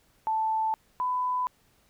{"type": "tone pair in turn", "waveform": "sine", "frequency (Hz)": [880, 1000.3], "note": ["A5", "B5"], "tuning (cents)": [0, 22], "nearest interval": "major second", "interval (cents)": 222, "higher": "second", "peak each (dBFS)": [-24, -25], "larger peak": "first", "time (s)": [[0.27, 0.74], [1, 1.47]], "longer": "neither", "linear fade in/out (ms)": 0, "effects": ["pink hiss -65 dBFS RMS until 1.89 s"]}